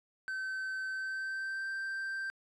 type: tone with pitch glide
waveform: triangle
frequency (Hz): 1537 to 1568.4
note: G6 to G6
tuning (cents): -35 to 0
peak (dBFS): -33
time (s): 0.28-2.3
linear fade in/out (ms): 0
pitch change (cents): +35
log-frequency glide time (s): 0.89-1.69
effects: resampled to 24000 Hz